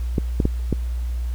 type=clicks; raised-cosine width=3 ms; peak=-6 dBFS; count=4; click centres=0.182 / 0.402 / 0.454 / 0.727 s; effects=added 60 Hz sine -22 dBFS peak until 1.34 s + pink hiss -48 dBFS RMS until 1.34 s